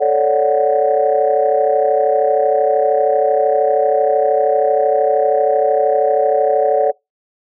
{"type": "chord", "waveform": "sine", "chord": "D major seventh", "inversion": "second", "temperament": "equal", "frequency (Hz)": [440, 554.4, 587.3, 740], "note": ["A4", "C#5", "D5", "F#5"], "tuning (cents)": [0, 0, 0, 0], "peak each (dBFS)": -16, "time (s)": [0, 6.92], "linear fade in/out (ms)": 20, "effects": ["noise-tail reverb RT60 0.2 s tail -25 dB re dry", "tanh soft clip ceiling -3 dBFS"]}